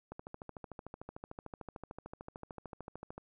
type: click train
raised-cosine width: 1 ms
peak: -30 dBFS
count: 42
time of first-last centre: 0.12-3.18 s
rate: 13.4 Hz
effects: none